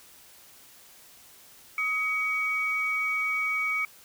sine tone pair together, 1266 / 2256 Hz, D#6 / C#7, +30 / +30 cents, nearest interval minor seventh, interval 1000 cents, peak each -32 / -25 dBFS, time 1.78-3.85 s, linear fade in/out 2 ms, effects tanh soft clip ceiling -18 dBFS + white hiss -53 dBFS RMS until 4.04 s

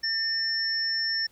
sine tone pair together, 1802 / 5400 Hz, A6 / E8, +41 / +41 cents, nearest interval octave + perfect fifth, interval 1900 cents, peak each -30 / -26 dBFS, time 0.03-1.27 s, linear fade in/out 10 ms, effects pink hiss -62 dBFS RMS until 1.31 s

